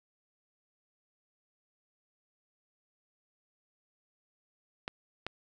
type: clicks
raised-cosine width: 0.3 ms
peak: -19 dBFS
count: 2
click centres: 4.879 / 5.266 s
effects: none